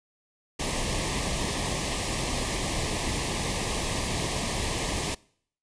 pink band-stop noise, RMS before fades -29 dBFS, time 0.59-5.15 s, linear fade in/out 10 ms, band 1200 to 1700 Hz, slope 96 dB/octave, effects noise-tail reverb RT60 0.6 s tail -24 dB re dry + resampled to 22050 Hz

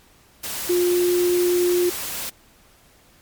sine tone in noise, 354.8 Hz, F4, 27 cents sharp, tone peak -16 dBFS, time 0.69-1.9 s, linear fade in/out 10 ms, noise white, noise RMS -29 dBFS, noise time 0.43-2.3 s, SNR +10 dB, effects pink hiss -54 dBFS RMS until 3.21 s + MP3 96 kbps

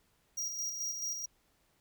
square tone with tremolo, 5710 Hz, F8, 37 cents sharp, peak -34 dBFS, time 0.37-1.26 s, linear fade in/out 10 ms, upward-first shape square, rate 4.6 Hz, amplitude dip 40%, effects pink hiss -72 dBFS RMS until 1.8 s

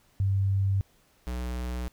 sine / square tone pair in turn, 97.6 / 61.48 Hz, G2 / B1, -7 / -7 cents, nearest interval minor sixth, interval 800 cents, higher first, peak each -22 / -31 dBFS, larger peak first, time 0.2-0.81 / 1.27-1.88 s, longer neither, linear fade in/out 0 ms, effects pink hiss -64 dBFS RMS until 1.92 s

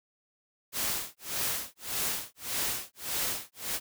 white noise with tremolo, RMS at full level -30 dBFS, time 0.72-3.8 s, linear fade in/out 50 ms, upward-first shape sine, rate 1.7 Hz, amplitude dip 100%, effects none

